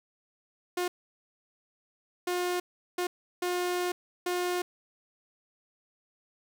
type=tone bursts at uneven times; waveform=sawtooth; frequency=357.2 Hz; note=F4; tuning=39 cents sharp; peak=-24 dBFS; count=5; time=0.77-0.88 / 2.27-2.6 / 2.98-3.07 / 3.42-3.92 / 4.26-4.62 s; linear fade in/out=5 ms; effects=11-bit